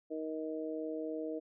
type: harmonic tone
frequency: 157.3 Hz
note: D#3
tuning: 19 cents sharp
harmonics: 2 / 3 / 4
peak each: -39 / -40 / -43 dBFS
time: 0.1-1.4 s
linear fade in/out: 20 ms
effects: none